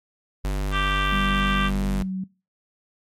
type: tone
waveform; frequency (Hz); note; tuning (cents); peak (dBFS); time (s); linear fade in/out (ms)
square; 49; G1; 0; -23; 0.44-2.03; 10
type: harmonic tone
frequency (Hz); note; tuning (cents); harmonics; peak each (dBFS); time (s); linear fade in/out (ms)
391.6; G4; -2; 3 / 4 / 5 / 6 / 7 / 8 / 9; -25 / -28 / -33 / -36 / -32 / -33 / -34; 0.71-1.71; 50
type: tone with pitch glide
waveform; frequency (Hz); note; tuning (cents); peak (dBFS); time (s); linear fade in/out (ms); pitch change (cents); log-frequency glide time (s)
sine; 196 to 188.34; G3 to F#3; 0 to +31; -25; 1.12-2.24; 5; -69; 1.88-2.09
effects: noise-tail reverb RT60 0.3 s tail -21 dB re dry + MP3 64 kbps